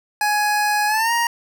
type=tone with pitch glide; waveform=25% pulse; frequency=836 to 938.4 Hz; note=G#5 to A#5; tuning=+11 to +11 cents; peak=-13 dBFS; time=0.21-1.27 s; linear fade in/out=2 ms; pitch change=+200 cents; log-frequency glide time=0.87-1.12 s; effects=none